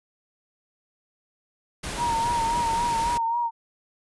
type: noise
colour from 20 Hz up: pink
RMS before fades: -32 dBFS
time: 1.83-3.18 s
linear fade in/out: 10 ms
type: tone with vibrato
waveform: sine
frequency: 932.3 Hz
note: A#5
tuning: in tune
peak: -22 dBFS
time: 1.97-3.51 s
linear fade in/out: 50 ms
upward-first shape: sine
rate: 3.7 Hz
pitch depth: 44 cents each way
effects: resampled to 24000 Hz